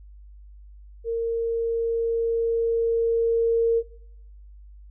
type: tone with level ramp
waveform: sine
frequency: 460.2 Hz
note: A#4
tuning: 22 cents flat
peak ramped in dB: -23 to -17 dBFS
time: 1.04-3.83 s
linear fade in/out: 50 ms
effects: noise-tail reverb RT60 0.8 s tail -19 dB re dry + added 50 Hz sine -43 dBFS peak until 4.9 s